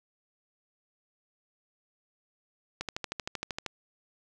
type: click train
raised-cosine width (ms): 0.2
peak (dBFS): -16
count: 12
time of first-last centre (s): 2.81-3.663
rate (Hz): 12.9
effects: none